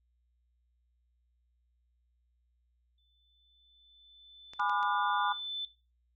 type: tone with exponential growth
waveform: sine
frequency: 3520 Hz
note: A7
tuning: in tune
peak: -32 dBFS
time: 2.98-5.65 s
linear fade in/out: 2 ms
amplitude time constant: 580 ms
type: clicks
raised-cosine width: 0.2 ms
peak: -31 dBFS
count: 4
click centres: 4.535 / 4.597 / 4.696 / 4.829 s
type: chord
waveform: sine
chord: G# diminished seventh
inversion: none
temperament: just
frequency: 830.6 / 996.7 / 1196.1 / 1435.3 Hz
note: G#5 / B5 / D6 / F6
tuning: 0 / +16 / +31 / +47 cents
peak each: -33 dBFS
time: 4.59-5.33 s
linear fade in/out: 10 ms
effects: noise-tail reverb RT60 0.3 s tail -17 dB re dry + added 60 Hz sine -70 dBFS peak until 6.15 s